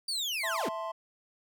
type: linear sweep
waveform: 35% pulse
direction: down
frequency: 4699 to 168.4 Hz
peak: -29 dBFS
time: 0.08-0.69 s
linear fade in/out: 5 ms
type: chord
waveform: triangle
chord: A minor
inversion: second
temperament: equal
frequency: 659.3 / 880 / 1046.5 Hz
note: E5 / A5 / C6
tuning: 0 / 0 / 0 cents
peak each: -35 / -40 / -35 dBFS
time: 0.43-0.92 s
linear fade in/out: 10 ms
effects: none